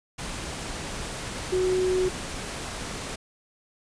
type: tone in noise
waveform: sine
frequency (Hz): 370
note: F#4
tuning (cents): 0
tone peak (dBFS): -21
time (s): 1.52-2.09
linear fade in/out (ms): 10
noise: pink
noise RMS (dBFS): -34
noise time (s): 0.18-3.16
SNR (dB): +10
effects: resampled to 22050 Hz